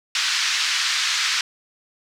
white band-pass noise, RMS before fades -22 dBFS, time 0.15-1.41 s, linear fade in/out 2 ms, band 1300 to 5600 Hz, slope 24 dB/octave, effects none

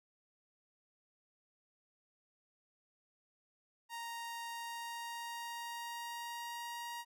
sawtooth tone with pitch glide, 932.3 to 944.8 Hz, A#5 to A#5, 0 to +23 cents, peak -38 dBFS, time 3.89-7.05 s, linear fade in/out 50 ms, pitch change +23 cents, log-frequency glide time 4.45-6.81 s, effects none

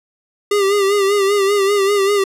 square tone with vibrato, 400 Hz, G4, 35 cents sharp, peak -13 dBFS, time 0.51-2.24 s, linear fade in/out 5 ms, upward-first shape sine, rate 5.1 Hz, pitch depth 58 cents each way, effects low-pass 12000 Hz 12 dB/octave

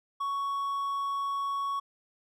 triangle tone, 1114 Hz, C#6, 8 cents sharp, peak -27 dBFS, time 0.2-1.8 s, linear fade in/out 10 ms, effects none

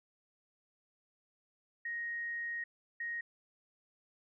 sine tone bursts at uneven times, 1873 Hz, A#6, 8 cents sharp, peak -36 dBFS, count 2, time 1.85-2.64 / 3-3.21 s, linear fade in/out 5 ms, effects none

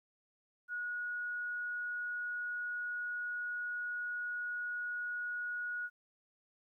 sine tone, 1454 Hz, F#6, 31 cents flat, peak -36 dBFS, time 0.68-5.9 s, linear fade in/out 50 ms, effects 13-bit

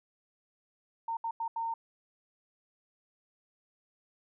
sine tone bursts at uneven times, 914 Hz, A#5, 34 cents flat, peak -31 dBFS, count 4, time 1.08-1.17 / 1.24-1.31 / 1.4-1.48 / 1.56-1.74 s, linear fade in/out 5 ms, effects none

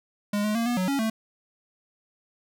square tone with pitch steps, 205.8 / 211.7 / 231 / 241.9 / 184.9 / 277.8 / 221.7 Hz, G#3 / G#3 / A#3 / B3 / F#3 / C#4 / A3, -16 / +33 / -16 / -36 / -1 / +4 / +13 cents, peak -24 dBFS, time 0.33-1.1 s, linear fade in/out 5 ms, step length 110 ms, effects none

